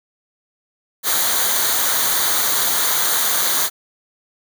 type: noise with comb filter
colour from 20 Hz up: white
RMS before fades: -18 dBFS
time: 1.03-3.7 s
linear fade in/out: 50 ms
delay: 0.38 ms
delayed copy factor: -0.65
effects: none